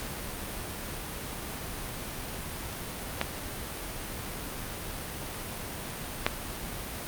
clicks, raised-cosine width 0.3 ms, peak -10 / -6 dBFS, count 2, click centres 3.214 / 6.265 s, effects pink hiss -37 dBFS RMS until 7.07 s + Opus 48 kbps

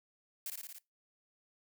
blue noise with echo, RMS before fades -40 dBFS, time 0.46-0.5 s, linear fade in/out 2 ms, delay 57 ms, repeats 5, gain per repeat -2 dB, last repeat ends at 0.785 s, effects noise-tail reverb RT60 0.2 s tail -21 dB re dry

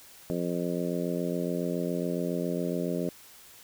harmonic tone, 87.2 Hz, F2, 2 cents flat, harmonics 2 / 3 / 4 / 5 / 6 / 7, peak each -32 / -34 / -35 / -36 / -37 / -37 dBFS, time 0.3-3.09 s, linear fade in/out 0 ms, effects white hiss -52 dBFS RMS until 3.63 s

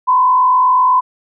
sine tone with frequency modulation, 1012 Hz, B5, 42 cents sharp, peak -8 dBFS, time 0.07-1.01 s, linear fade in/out 20 ms, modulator 47.9 Hz, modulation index 0.58, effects none

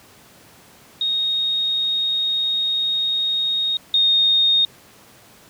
sine tone pair in turn, 3729 / 3699 Hz, A#7 / A#7, 0 / -14 cents, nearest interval unison, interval 14 cents, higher first, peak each -18 / -13 dBFS, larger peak second, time 1.01-3.77 / 3.94-4.65 s, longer first, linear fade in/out 2 ms, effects pink hiss -48 dBFS RMS until 5.49 s + high-pass 100 Hz 12 dB/octave

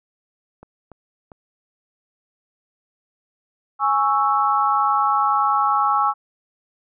clicks, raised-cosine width 1 ms, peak -27 dBFS, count 3, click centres 0.63 / 0.917 / 1.318 s
sine chord, C# minor, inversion second, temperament equal, 830.6 / 1108.7 / 1318.5 Hz, G#5 / C#6 / E6, 0 / 0 / 0 cents, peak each -20 / -20 / -20 dBFS, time 3.79-6.14 s, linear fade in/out 50 ms
effects none

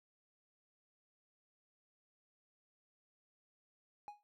triangle tone with exponential decay, 829 Hz, G#5, 3 cents flat, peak -40 dBFS, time 4.08-4.23 s, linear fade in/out 0 ms, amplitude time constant 32 ms, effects none

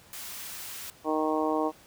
white high-pass noise, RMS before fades -40 dBFS, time 0.13-0.9 s, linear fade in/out 0 ms, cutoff 800 Hz, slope 12 dB/octave
harmonic tone, 155.56 Hz, D#3, in tune, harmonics 2 / 3 / 4 / 5 / 6 / 7, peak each -29 / -31 / -32 / -33 / -34 / -34 dBFS, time 1.04-1.72 s, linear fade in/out 50 ms
effects pink hiss -55 dBFS RMS until 1.86 s + high-pass 60 Hz 12 dB/octave

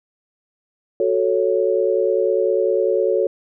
sine chord, F# minor, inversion none, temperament equal, 370 / 440 / 554.4 Hz, F#4 / A4 / C#5, 0 / 0 / 0 cents, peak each -20 / -19 / -20 dBFS, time 1-3.27 s, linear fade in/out 2 ms, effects none

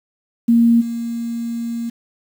sine tone with level steps, 233.1 Hz, A#3, in tune, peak -9 / -21 dBFS, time 0.48-1.9 s, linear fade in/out 10 ms, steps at 0.8 s, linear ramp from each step 20 ms, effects 7-bit

